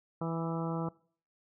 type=harmonic tone with a mistuned harmonic; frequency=164.81 Hz; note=E3; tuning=in tune; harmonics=1 / 2 / 3 / 4 / 5 / 6 / 7 / 8; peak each=-34 / -39 / -40 / -43 / -44 / -45 / -46 / -46 dBFS; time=0.21-0.89 s; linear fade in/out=5 ms; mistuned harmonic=7; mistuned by=+30 cents; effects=noise-tail reverb RT60 0.5 s tail -23 dB re dry